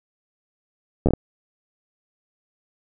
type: slowing click train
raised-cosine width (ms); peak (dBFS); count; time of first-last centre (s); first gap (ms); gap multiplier
2; -5; 5; 1.06-1.136; 11; 1.38
effects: none